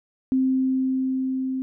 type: tone with level ramp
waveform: sine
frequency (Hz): 261.6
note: C4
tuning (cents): 0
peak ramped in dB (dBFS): -17 to -24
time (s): 0.32-1.62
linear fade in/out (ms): 0
effects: none